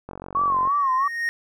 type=click train; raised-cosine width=1 ms; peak=-21 dBFS; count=28; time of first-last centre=0.09-0.674 s; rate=46.2 Hz
type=tone with vibrato; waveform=sine; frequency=1092 Hz; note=C#6; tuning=26 cents flat; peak=-18 dBFS; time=0.35-1.08 s; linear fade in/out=5 ms; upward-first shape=sine; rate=3 Hz; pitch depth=110 cents each way
type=tone with exponential growth; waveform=triangle; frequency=1859 Hz; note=A#6; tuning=5 cents flat; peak=-18 dBFS; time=0.5-1.29 s; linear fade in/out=0 ms; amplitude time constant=170 ms
effects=none